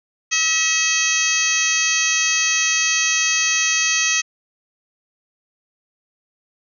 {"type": "harmonic tone with a mistuned harmonic", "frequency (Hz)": 643, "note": "E5", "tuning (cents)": -43, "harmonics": [2, 3, 4, 5, 6, 7, 8, 9, 10], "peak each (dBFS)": [-31, -24, -21, -26, -32, -28, -33, -23, -22], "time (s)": [0.31, 4.22], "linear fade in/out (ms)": 20, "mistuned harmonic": 9, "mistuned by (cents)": 30, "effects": []}